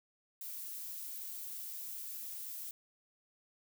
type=noise; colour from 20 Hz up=violet; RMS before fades=-44 dBFS; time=0.41-2.71 s; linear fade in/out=2 ms; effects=none